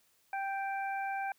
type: harmonic tone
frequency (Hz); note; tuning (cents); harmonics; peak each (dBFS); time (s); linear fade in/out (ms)
784; G5; 0; 1 / 2 / 3; -34 / -40 / -44; 0.33-1.32; 2
effects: white hiss -70 dBFS RMS until 1.38 s